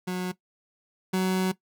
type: tone pair in turn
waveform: 30% pulse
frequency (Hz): 182.3 / 186.67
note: F#3 / F#3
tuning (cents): -25 / +16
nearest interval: unison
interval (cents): 41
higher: second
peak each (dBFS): -25 / -20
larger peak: second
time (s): 0.07-0.32 / 1.13-1.52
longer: second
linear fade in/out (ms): 10
effects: noise-tail reverb RT60 0.1 s tail -17 dB re dry